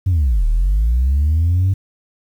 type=linear two-way sweep; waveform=sine; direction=down then up; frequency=98 to 36.71 to 98 Hz; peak=-10 dBFS; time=0.06-1.74 s; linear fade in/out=10 ms; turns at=0.46 s; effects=tanh soft clip ceiling -10 dBFS + 8-bit